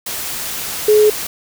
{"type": "tone in noise", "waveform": "sine", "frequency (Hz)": 424.5, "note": "G#4", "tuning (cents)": 38, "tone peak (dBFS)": -7, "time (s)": [0.88, 1.1], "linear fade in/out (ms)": 5, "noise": "white", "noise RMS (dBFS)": -24, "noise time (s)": [0.06, 1.27], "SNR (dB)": 14, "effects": []}